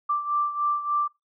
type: beating tone pair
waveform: sine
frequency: 1175 / 1178.4 Hz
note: D6 / D6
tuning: +1 / +6 cents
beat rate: 3.4 Hz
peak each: -24 / -29 dBFS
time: 0.09-1.08 s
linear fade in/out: 10 ms
effects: noise-tail reverb RT60 0.2 s tail -23 dB re dry